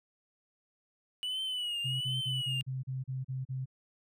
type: tone with vibrato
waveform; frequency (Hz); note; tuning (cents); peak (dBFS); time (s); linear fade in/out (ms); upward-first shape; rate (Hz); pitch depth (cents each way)
triangle; 2947; F#7; -8; -31; 1.23-2.61; 0; triangle; 1.3; 94
type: tone bursts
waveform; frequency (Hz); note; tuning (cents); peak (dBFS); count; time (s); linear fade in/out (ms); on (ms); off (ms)
sine; 130.81; C3; 0; -33; 9; 1.84-3.658; 20; 170; 36
effects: none